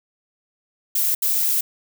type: noise bursts at uneven times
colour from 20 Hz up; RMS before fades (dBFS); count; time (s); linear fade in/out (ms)
violet; -20; 2; 0.95-1.15 / 1.22-1.61; 5
effects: none

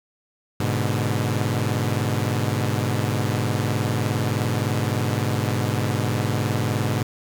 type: chord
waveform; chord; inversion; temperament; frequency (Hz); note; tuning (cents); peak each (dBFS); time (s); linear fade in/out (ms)
sawtooth; G# diminished; none; equal; 103.83 / 123.47 / 146.83; G#2 / B2 / D3; 0 / 0 / 0; -20 / -21 / -24; 0.6-7.03; 5
effects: 8-bit

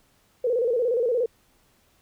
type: tone with vibrato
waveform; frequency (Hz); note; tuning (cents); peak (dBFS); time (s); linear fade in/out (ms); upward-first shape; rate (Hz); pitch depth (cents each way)
sine; 480; B4; -49; -20; 0.44-1.26; 5; square; 17; 88
effects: pink hiss -63 dBFS RMS until 2.01 s

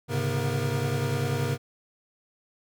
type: tone cluster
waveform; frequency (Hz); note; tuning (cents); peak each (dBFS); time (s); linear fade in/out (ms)
square; 105.1 / 134.7 / 145.1 / 241 / 473.1; G#2 / C#3 / D3 / B3 / A#4; +21 / -49 / -21 / -42 / +26; -32 / -29 / -35 / -37 / -34; 0.08-1.58; 50
effects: none

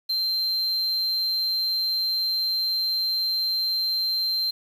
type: tone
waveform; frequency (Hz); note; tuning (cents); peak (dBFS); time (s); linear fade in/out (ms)
triangle; 4138; C8; -20; -21; 0.09-4.51; 10
effects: 8-bit

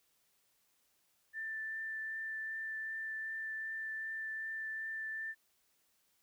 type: tone with vibrato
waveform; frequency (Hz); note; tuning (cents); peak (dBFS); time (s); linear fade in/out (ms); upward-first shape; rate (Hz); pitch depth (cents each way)
sine; 1772; A6; +12; -38; 1.33-5.35; 50; triangle; 2.6; 11
effects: white hiss -75 dBFS RMS until 6.22 s

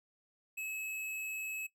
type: tone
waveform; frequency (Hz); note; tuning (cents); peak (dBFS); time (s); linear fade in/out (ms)
square; 2582; E7; -37; -39; 0.57-1.67; 10
effects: noise-tail reverb RT60 0.1 s tail -17 dB re dry

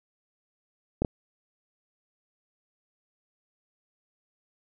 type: clicks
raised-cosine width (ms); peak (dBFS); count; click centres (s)
2; -12; 2; 1.02 / 1.048
effects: none

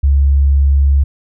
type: tone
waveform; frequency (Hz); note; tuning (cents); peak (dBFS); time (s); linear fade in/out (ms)
sine; 69.6; C#2; +8; -7; 0.03-1.04; 10
effects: none

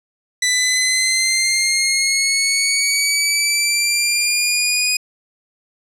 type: linear sweep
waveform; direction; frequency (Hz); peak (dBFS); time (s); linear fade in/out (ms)
15% pulse; up; 1984 to 2481; -8; 0.42-4.97; 5
effects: low-pass 12000 Hz 12 dB/octave

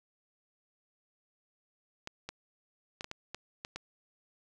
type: clicks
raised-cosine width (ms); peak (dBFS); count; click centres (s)
0.2; -22; 8; 2.074 / 2.29 / 3.009 / 3.044 / 3.114 / 3.346 / 3.649 / 3.76
effects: none

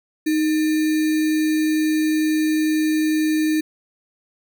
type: tone with sample-and-hold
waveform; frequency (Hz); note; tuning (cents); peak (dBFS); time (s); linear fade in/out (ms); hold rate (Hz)
sine; 311.1; D#4; 0; -16; 0.26-3.61; 10; 2100
effects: none

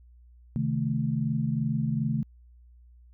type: chord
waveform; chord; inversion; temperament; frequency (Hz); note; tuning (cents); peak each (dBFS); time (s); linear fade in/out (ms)
sine; A diminished; first; equal with one note detuned; 132.95 / 155.56 / 220; C3 / Eb3 / A3; +28 / 0 / 0; -29; 0.56-2.23; 0
effects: added 60 Hz sine -51 dBFS peak until 3.13 s

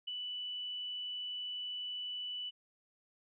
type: tone with ADSR envelope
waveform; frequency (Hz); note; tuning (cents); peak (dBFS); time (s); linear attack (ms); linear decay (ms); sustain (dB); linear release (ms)
sine; 2972; F#7; +7; -35; 0.07-2.51; 12; 9; -3; 27
effects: none

